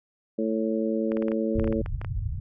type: harmonic tone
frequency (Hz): 110.8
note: A2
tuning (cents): +13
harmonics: 2 / 3 / 4 / 5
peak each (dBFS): -27 / -29 / -30 / -31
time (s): 0.38-1.82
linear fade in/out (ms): 10
type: clicks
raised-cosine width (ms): 0.5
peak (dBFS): -22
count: 12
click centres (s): 1.119 / 1.17 / 1.224 / 1.283 / 1.318 / 1.597 / 1.643 / 1.676 / 1.726 / 1.861 / 2.015 / 2.047
type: low-pass noise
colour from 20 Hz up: white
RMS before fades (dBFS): -30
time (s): 1.55-2.4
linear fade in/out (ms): 2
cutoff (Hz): 130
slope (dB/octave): 48
effects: none